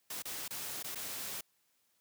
white noise with dropouts, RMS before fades -41 dBFS, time 0.1-1.41 s, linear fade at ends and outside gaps 5 ms, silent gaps 0.223-0.253 / 0.48-0.506 / 0.828-0.842 / 0.949-0.955 s, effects white hiss -75 dBFS RMS until 2 s + high-pass 80 Hz 12 dB/octave

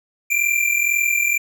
square tone pair together, 2349 / 2391 Hz, D7 / D7, 0 / +30 cents, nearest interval unison, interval 30 cents, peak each -20 dBFS, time 0.3-1.38 s, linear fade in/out 10 ms, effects none

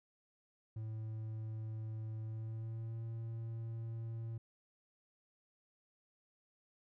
triangle tone with pitch glide, 110 to 113.88 Hz, A2 to A#2, 0 to -40 cents, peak -38 dBFS, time 0.76-4.38 s, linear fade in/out 5 ms, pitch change +60 cents, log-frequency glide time 2.22-3.01 s, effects none

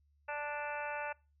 harmonic tone, 293.7 Hz, D4, in tune, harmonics 2 / 3 / 4 / 5 / 6 / 7 / 8 / 9, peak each -42 / -41 / -50 / -43 / -48 / -53 / -50 / -47 dBFS, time 0.28-1.13 s, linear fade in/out 10 ms, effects noise-tail reverb RT60 0.3 s tail -24 dB re dry + added 72 Hz sine -68 dBFS peak until 1.4 s

